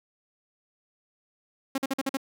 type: tone bursts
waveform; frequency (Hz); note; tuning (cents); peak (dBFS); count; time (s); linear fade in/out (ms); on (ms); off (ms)
sawtooth; 270; C#4; -45; -21; 6; 1.75-2.171; 5; 31; 47
effects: none